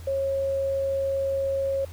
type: tone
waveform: sine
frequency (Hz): 545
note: C#5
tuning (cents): -29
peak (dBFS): -23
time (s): 0.07-1.85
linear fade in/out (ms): 5
effects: added 84 Hz sine -38 dBFS peak until 1.92 s + pink hiss -50 dBFS RMS until 1.92 s